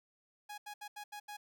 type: tone bursts at uneven times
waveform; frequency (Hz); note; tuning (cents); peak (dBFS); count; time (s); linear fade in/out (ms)
sawtooth; 830.6; G#5; 0; -40; 6; 0.49-0.58 / 0.66-0.74 / 0.81-0.88 / 0.96-1.04 / 1.12-1.2 / 1.28-1.37; 10
effects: none